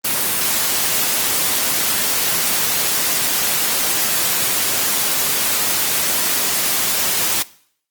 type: high-pass noise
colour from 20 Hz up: white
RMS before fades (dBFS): -18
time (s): 0.04-7.43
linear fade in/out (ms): 10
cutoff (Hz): 110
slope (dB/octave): 12
effects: noise-tail reverb RT60 0.6 s tail -20 dB re dry + Opus 24 kbps